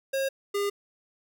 square tone pair in turn, 540 / 404.5 Hz, C#5 / G#4, -45 / -46 cents, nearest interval perfect fourth, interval 501 cents, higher first, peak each -26 dBFS, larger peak neither, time 0.13-0.29 / 0.54-0.7 s, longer neither, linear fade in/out 10 ms, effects none

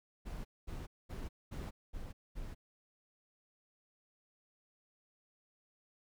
brown noise bursts, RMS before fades -43 dBFS, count 6, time 0.25-2.55 s, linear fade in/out 20 ms, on 200 ms, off 220 ms, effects none

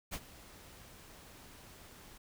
pink noise with ADSR envelope, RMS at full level -38 dBFS, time 0.11-2.18 s, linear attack 28 ms, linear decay 53 ms, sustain -17 dB, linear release 9 ms, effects none

